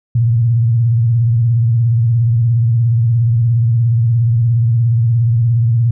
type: tone with vibrato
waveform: sine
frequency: 116.54 Hz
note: A#2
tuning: in tune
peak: -9 dBFS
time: 0.15-5.91 s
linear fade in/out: 5 ms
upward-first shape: sine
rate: 17 Hz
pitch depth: 95 cents each way
effects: none